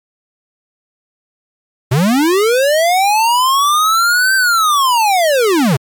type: linear two-way sweep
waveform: square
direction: up then down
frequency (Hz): 115.6 to 1568 to 115.6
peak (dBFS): -10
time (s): 1.91-5.77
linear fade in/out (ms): 10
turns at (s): 4.35
effects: MP3 96 kbps